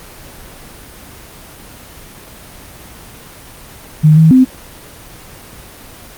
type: tone with pitch steps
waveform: sine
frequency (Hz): 154 / 159.8 / 258.1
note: D#3 / D#3 / C4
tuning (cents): -17 / +47 / -23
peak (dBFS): -3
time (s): 4.03-4.45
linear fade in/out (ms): 20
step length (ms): 140
effects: pink hiss -35 dBFS RMS until 6.17 s + Opus 24 kbps